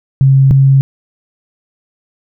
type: tone pair in turn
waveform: sine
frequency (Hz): 135.1 / 135.82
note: C#3 / C#3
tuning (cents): -44 / -35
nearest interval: unison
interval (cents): 9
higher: second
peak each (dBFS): -4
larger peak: neither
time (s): 0.21-0.51 / 0.51-0.81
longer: neither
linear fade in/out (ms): 0
effects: none